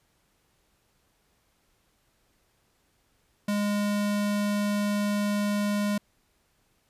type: tone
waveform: square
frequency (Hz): 205.6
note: G#3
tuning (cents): -17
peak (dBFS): -25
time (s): 3.48-5.98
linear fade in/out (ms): 5
effects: pink hiss -69 dBFS RMS until 6.89 s + resampled to 32000 Hz